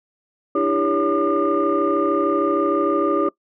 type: tone cluster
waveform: sine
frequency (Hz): 299.6 / 332.8 / 399.1 / 562 / 1206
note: D4 / E4 / G4 / C#5 / D6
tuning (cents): +35 / +17 / +31 / +24 / +46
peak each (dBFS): -22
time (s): 0.55-3.29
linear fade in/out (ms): 5
effects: noise-tail reverb RT60 0.1 s tail -21 dB re dry + tanh soft clip ceiling -9 dBFS